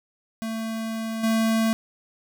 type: tone with level steps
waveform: square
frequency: 223.6 Hz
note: A3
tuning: 28 cents sharp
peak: -28 / -20 dBFS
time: 0.42-1.73 s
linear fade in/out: 0 ms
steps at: 1.23 s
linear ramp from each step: 10 ms
effects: none